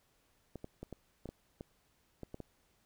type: clicks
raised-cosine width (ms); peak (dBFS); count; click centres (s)
2; -30; 10; 0.557 / 0.644 / 0.83 / 0.927 / 1.257 / 1.29 / 1.609 / 2.233 / 2.344 / 2.403
effects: pink hiss -73 dBFS RMS until 2.85 s